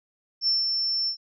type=tone with ADSR envelope; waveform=sine; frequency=5380 Hz; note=E8; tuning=34 cents sharp; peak=-19 dBFS; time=0.41-1.17 s; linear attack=64 ms; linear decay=170 ms; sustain=-4 dB; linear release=91 ms; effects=none